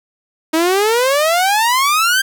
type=exponential sweep; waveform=sawtooth; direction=up; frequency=312.3 to 1603 Hz; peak=-8 dBFS; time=0.53-2.22 s; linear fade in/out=10 ms; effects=8-bit